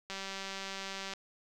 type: click train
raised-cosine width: 0.2 ms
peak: -23 dBFS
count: 202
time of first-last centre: 0.1-1.136 s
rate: 194 Hz
effects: none